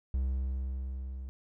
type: tone with level ramp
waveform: triangle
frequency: 65.41 Hz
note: C2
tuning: in tune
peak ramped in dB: -25 to -36 dBFS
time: 0.14-1.29 s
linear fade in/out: 0 ms
effects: none